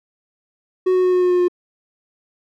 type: tone with pitch steps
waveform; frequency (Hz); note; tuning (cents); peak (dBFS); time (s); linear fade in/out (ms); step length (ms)
triangle; 370 / 367.7 / 365.3 / 363 / 360.7 / 358.4 / 356.2; F#4 / F#4 / F#4 / F#4 / F#4 / F4 / F4; 0 / -11 / -22 / -33 / -44 / +45 / +34; -11; 0.86-1.483; 10; 89
effects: none